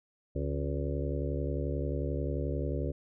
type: harmonic tone with a mistuned harmonic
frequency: 71.3 Hz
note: C#2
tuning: 49 cents sharp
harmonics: 1 / 2 / 4 / 5 / 6 / 7 / 8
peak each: -33 / -36 / -39 / -40 / -41 / -41 / -42 dBFS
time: 0.35-2.92 s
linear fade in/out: 10 ms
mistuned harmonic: 4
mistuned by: -100 cents
effects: none